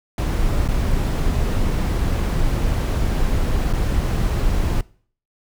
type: noise with dropouts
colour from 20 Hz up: brown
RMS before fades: -19 dBFS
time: 0.18-4.81 s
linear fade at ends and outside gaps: 2 ms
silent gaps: 0.679-0.686 / 3.729-3.734 s
effects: noise-tail reverb RT60 0.5 s tail -22 dB re dry